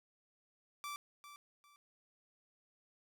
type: tone with echo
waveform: sawtooth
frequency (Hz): 1166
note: D6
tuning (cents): -13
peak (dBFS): -38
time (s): 0.84-0.96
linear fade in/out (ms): 0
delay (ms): 400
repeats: 2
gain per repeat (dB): -11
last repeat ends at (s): 1.76
effects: none